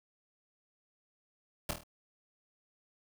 pink noise with echo, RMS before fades -33 dBFS, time 1.69-1.71 s, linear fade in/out 2 ms, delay 25 ms, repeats 5, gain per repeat -5 dB, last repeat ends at 1.835 s, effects none

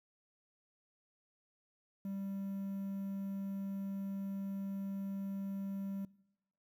triangle tone with quantisation, 196 Hz, G3, in tune, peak -36 dBFS, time 2.05-6.05 s, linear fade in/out 2 ms, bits 11, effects noise-tail reverb RT60 0.9 s tail -22 dB re dry

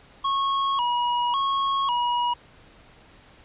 square tone with vibrato, 1029 Hz, C6, 29 cents flat, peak -22 dBFS, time 0.24-2.34 s, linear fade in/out 10 ms, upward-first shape square, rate 0.91 Hz, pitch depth 110 cents each way, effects pink hiss -52 dBFS RMS until 3.44 s + resampled to 8000 Hz

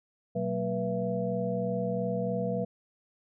sine tone cluster, 123.6 / 187.6 / 230.8 / 485.8 / 668 Hz, B2 / F#3 / A#3 / B4 / E5, +2 / +24 / -17 / -29 / +23 cents, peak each -37 / -32 / -38 / -32 / -35 dBFS, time 0.35-2.65 s, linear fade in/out 10 ms, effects none

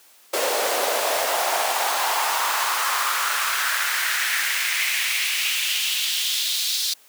pink noise with high-pass filter sweep, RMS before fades -23 dBFS, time 0.33-6.94 s, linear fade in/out 10 ms, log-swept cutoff 480 to 4200 Hz, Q 2.9, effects white hiss -53 dBFS RMS until 7.08 s + high-pass 300 Hz 12 dB/octave

